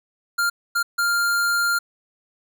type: tone bursts at uneven times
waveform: square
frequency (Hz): 1399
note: F6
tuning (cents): +3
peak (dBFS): -19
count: 3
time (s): 0.38-0.5 / 0.75-0.83 / 0.98-1.79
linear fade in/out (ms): 10
effects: none